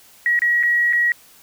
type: tone with dropouts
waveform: sine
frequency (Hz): 1910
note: A#6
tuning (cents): +42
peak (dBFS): -14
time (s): 0.26-1.12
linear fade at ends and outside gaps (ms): 1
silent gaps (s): 0.391-0.419 / 0.629-0.634 / 0.927-0.932
effects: white hiss -49 dBFS RMS until 1.42 s